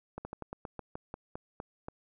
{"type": "slowing click train", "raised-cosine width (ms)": 1, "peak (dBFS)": -25, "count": 12, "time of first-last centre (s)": [0.18, 1.884], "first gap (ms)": 70, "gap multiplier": 1.15, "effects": []}